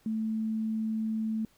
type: tone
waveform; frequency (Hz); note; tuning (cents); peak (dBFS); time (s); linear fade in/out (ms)
sine; 220; A3; 0; -28; 0.06-1.45; 2
effects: pink hiss -65 dBFS RMS until 1.57 s